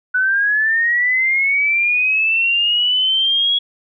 sine linear sweep, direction up, 1481 to 3345 Hz, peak -13 dBFS, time 0.14-3.59 s, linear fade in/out 10 ms, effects none

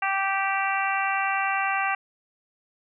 harmonic tone, 390 Hz, G4, 9 cents flat, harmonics 2 / 3 / 4 / 5 / 6 / 7, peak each -27 / -29 / -30 / -31 / -32 / -32 dBFS, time 0.02-1.95 s, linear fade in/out 5 ms, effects none

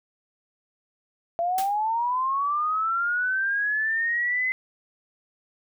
sine linear sweep, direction up, 672 to 2052 Hz, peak -22 dBFS, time 1.39-4.52 s, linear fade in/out 0 ms
white noise with exponential decay, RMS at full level -29 dBFS, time 1.58-1.77 s, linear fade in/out 2 ms, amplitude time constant 40 ms
effects none

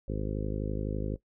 harmonic tone, 51.91 Hz, G#1, in tune, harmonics 1 / 2 / 3 / 4 / 5 / 6 / 7 / 8 / 9 / 10, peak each -34 / -37 / -39 / -40 / -41 / -42 / -42 / -43 / -44 / -44 dBFS, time 0.08-1.16 s, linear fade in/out 5 ms, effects noise-tail reverb RT60 0.1 s tail -17 dB re dry

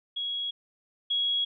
sine tone pair in turn, 3322 / 3322 Hz, G#7 / G#7, 0 / 0 cents, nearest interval unison, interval 0 cents, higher neither, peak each -29 / -24 dBFS, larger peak second, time 0.16-0.51 / 1.1-1.45 s, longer neither, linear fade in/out 10 ms, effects none

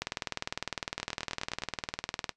two click trains, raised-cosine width 0.2 ms, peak -18 / -14 dBFS, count 7 / 46, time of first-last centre 1-1.621 / 0.02-2.293 s, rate 9.66 / 19.8 Hz, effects noise-tail reverb RT60 0.1 s tail -18 dB re dry + resampled to 24000 Hz

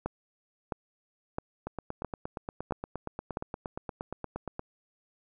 two click trains, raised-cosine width 1 ms, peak -21 / -17 dBFS, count 26 / 6, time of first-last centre 1.67-4.594 / 0.06-3.371 s, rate 8.55 / 1.51 Hz, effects none

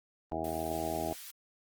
harmonic tone, 80.9 Hz, E2, 32 cents flat, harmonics 1 / 2 / 3 / 4 / 5 / 6 / 7 / 8 / 9 / 10, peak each -44 / -45 / -44 / -39 / -42 / -47 / -48 / -37 / -40 / -40 dBFS, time 0.32-1.13 s, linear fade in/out 0 ms
white high-pass noise, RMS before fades -47 dBFS, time 0.44-1.31 s, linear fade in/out 5 ms, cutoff 1600 Hz, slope 12 dB/octave
effects Opus 24 kbps

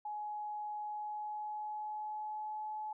sine tone with pitch glide, 841 to 855.7 Hz, G#5 to A5, +22 to -48 cents, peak -38 dBFS, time 0.05-2.93 s, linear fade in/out 5 ms, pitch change +30 cents, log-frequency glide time 0.8-2.7 s, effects none

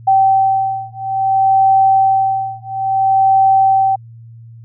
sine beating tone pair, 773 / 773.59 Hz, G5 / G5, -24 / -23 cents, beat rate 0.59 Hz, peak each -13 dBFS, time 0.07-3.96 s, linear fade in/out 10 ms, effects added 115 Hz sine -34 dBFS peak until 4.64 s

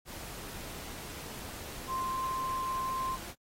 sine tone in noise, 1046.5 Hz, C6, in tune, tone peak -31 dBFS, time 1.87-3.18 s, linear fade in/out 50 ms, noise pink, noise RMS -44 dBFS, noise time 0.05-3.35 s, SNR +10 dB, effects AAC 48 kbps

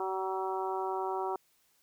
harmonic tone with a mistuned harmonic, 189.6 Hz, F#3, 43 cents sharp, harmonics 2 / 3 / 4 / 5 / 6 / 7, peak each -35 / -46 / -36 / -37 / -43 / -44 dBFS, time 0-1.36 s, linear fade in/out 2 ms, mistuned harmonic 3, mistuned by +20 cents, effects white hiss -70 dBFS RMS until 1.82 s

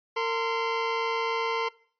25% pulse tone pair together, 456.6 / 1036.3 Hz, A#4 / C6, -36 / -17 cents, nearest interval octave + major second, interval 1419 cents, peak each -24 / -26 dBFS, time 0.16-1.69 s, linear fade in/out 10 ms, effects noise-tail reverb RT60 0.5 s tail -22 dB re dry + resampled to 11025 Hz

